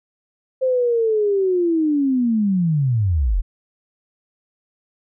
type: linear sweep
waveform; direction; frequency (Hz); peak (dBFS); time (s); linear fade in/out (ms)
sine; down; 526 to 35.04; -15; 0.61-3.42; 20
effects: none